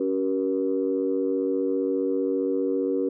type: tone cluster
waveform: sine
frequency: 279.1 / 381.2 / 476.3 Hz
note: C#4 / G4 / A#4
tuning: +12 / -48 / +37 cents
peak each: -26 dBFS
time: 0-3.09 s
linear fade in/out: 5 ms
effects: tanh soft clip ceiling -13 dBFS